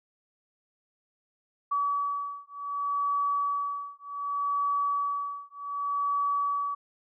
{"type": "beating tone pair", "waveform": "sine", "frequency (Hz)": [1141, 1141.66], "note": ["C#6", "D6"], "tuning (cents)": [50, -49], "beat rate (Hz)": 0.66, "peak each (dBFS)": -30, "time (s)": [1.71, 6.75], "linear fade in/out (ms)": 10, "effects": []}